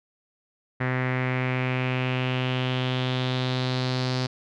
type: tone with low-pass filter sweep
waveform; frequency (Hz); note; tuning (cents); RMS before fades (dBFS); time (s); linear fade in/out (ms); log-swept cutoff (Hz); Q
sawtooth; 127.9; C3; -39; -26; 0.8-4.27; 10; 1900 to 4700; 3.9
effects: none